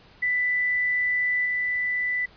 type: tone with level steps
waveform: sine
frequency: 1986 Hz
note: B6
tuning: 9 cents sharp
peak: -21 / -23 dBFS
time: 0.22-2.26 s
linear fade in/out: 10 ms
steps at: 1.45 s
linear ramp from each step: 10 ms
effects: pink hiss -53 dBFS RMS until 2.36 s + resampled to 11025 Hz